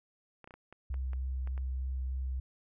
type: clicks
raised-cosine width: 0.5 ms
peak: -35 dBFS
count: 9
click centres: 0.443 / 0.475 / 0.508 / 0.54 / 0.726 / 0.942 / 1.133 / 1.474 / 1.578 s
type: tone with vibrato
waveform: sine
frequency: 64.9 Hz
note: C2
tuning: 13 cents flat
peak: -32 dBFS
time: 0.9-2.4 s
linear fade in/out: 5 ms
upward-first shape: sine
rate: 3.3 Hz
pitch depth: 12 cents each way
effects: none